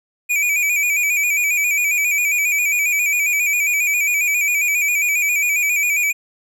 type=tone with vibrato; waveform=square; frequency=2371 Hz; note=D7; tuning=16 cents sharp; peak=-16 dBFS; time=0.29-6.13 s; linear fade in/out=20 ms; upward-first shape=square; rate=7.4 Hz; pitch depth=56 cents each way; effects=none